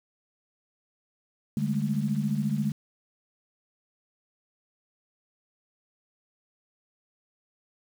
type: tone cluster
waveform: sine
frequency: 147 / 202.3 / 216.8 Hz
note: D3 / G#3 / A3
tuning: +2 / -45 / -25 cents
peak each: -29 dBFS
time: 1.57-2.72 s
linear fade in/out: 2 ms
effects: 8-bit